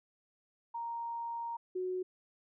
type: tone pair in turn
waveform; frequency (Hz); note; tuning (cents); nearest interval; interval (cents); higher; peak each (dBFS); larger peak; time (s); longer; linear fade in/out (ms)
sine; 932.3 / 368.1; A#5 / F#4; 0 / -9; octave + major third; 1609; first; -36 / -33; second; 0.74-1.57 / 1.75-2.03; first; 10
effects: none